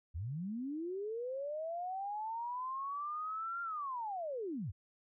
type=linear two-way sweep; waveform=sine; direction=up then down; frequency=71 to 1396.9 to 71 Hz; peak=-37 dBFS; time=0.14-4.72 s; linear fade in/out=20 ms; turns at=3.62 s; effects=none